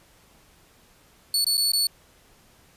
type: tone with dropouts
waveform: sawtooth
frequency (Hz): 4435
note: C#8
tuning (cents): 0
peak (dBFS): -17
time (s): 1.34-1.87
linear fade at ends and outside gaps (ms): 2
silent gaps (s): 1.445-1.466 / 1.571-1.577 / 1.719-1.733
effects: pink hiss -57 dBFS RMS until 2.76 s + resampled to 32000 Hz